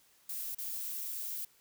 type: noise with dropouts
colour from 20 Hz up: violet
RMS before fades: -39 dBFS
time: 0.29-1.45 s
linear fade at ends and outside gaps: 5 ms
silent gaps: 0.549-0.583 s
effects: white hiss -66 dBFS RMS until 1.6 s